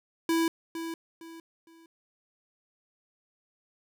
square tone with echo, 329.6 Hz, E4, in tune, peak -24 dBFS, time 0.29-0.48 s, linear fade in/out 2 ms, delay 460 ms, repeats 3, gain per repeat -10 dB, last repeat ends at 1.86 s, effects none

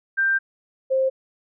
sine tone pair in turn, 1575 / 528.3 Hz, G6 / C5, +8 / +17 cents, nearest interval octave + perfect fifth, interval 1891 cents, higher first, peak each -17 dBFS, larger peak neither, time 0.17-0.39 / 0.9-1.1 s, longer first, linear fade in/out 20 ms, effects none

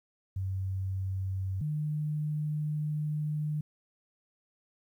sine tone pair in turn, 95.2 / 151.12 Hz, F#2 / D3, +50 / +50 cents, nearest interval minor sixth, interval 800 cents, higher second, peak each -30 / -29 dBFS, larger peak second, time 0.36-1.61 / 1.61-3.61 s, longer second, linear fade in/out 5 ms, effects 11-bit

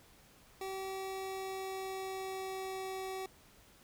25% pulse tone with pitch glide, 383.4 to 379.9 Hz, G4 to F#4, -38 to +46 cents, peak -35 dBFS, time 0.61-3.26 s, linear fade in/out 2 ms, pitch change -16 cents, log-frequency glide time 0.9-3.03 s, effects pink hiss -62 dBFS RMS until 3.83 s

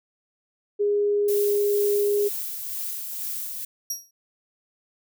sine tone, 410.6 Hz, G#4, 20 cents flat, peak -19 dBFS, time 0.79-2.29 s, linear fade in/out 20 ms
violet noise with tremolo, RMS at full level -30 dBFS, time 1.28-3.65 s, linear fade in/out 5 ms, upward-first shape sine, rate 2.1 Hz, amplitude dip 35%
sawtooth tone with exponential decay, 5670 Hz, F8, 25 cents sharp, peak -21 dBFS, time 3.9-4.11 s, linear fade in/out 5 ms, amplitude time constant 44 ms
effects none

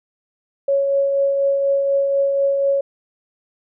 sine tone with tremolo, 554.4 Hz, C#5, in tune, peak -13 dBFS, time 0.68-2.81 s, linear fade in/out 5 ms, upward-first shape triangle, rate 4.1 Hz, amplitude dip 35%, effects none

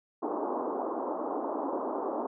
pink band-pass noise, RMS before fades -33 dBFS, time 0.22-2.27 s, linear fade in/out 10 ms, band 260 to 1100 Hz, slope 48 dB/octave, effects none

